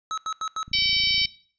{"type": "tone bursts", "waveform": "square", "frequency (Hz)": 1291, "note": "E6", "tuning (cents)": -37, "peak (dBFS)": -27, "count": 4, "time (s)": [0.11, 0.629], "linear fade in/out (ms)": 0, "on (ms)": 66, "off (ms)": 85}
{"type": "click train", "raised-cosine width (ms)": 5, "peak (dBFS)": -30, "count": 17, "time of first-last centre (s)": [0.68, 1.251], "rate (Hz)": 28}
{"type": "harmonic tone", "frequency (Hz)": 764, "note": "G5", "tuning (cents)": -45, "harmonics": [3, 4, 5, 6, 7], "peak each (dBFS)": [-26, -26, -26, -26, -26], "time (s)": [0.73, 1.26], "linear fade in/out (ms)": 5}
{"effects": ["noise-tail reverb RT60 0.5 s tail -20 dB re dry", "resampled to 16000 Hz"]}